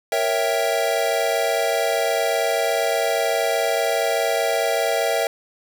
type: chord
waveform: square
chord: A# diminished seventh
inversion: none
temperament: equal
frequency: 466.2 / 554.4 / 659.3 / 784 Hz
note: A#4 / C#5 / E5 / G5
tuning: 0 / 0 / 0 / 0 cents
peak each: -26 / -26 / -23 / -27 dBFS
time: 0.12-5.27 s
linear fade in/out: 2 ms
effects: 8-bit